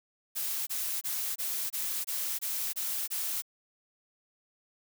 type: noise bursts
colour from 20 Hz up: blue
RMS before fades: -33 dBFS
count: 9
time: 0.35-3.422 s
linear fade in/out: 20 ms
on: 320 ms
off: 24 ms
effects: none